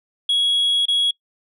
sine tone with dropouts, 3330 Hz, G#7, 4 cents sharp, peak -13 dBFS, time 0.29-1.11 s, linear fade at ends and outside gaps 5 ms, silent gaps 0.856-0.882 s, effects noise-tail reverb RT60 0.1 s tail -25 dB re dry + tanh soft clip ceiling -14 dBFS

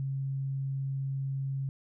sine tone, 135.8 Hz, C#3, 35 cents flat, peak -30 dBFS, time 0-1.69 s, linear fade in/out 0 ms, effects none

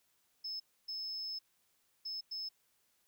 sine tone bursts at uneven times, 5220 Hz, E8, 18 cents flat, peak -37 dBFS, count 4, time 0.44-0.6 / 0.88-1.39 / 2.05-2.21 / 2.31-2.49 s, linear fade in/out 10 ms, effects tanh soft clip ceiling -35 dBFS + white hiss -75 dBFS RMS until 3.07 s

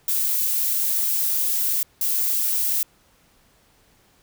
violet noise bursts at uneven times, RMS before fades -22 dBFS, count 2, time 0.08-1.83 / 2.01-2.83 s, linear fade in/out 2 ms, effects pink hiss -59 dBFS RMS until 4.22 s

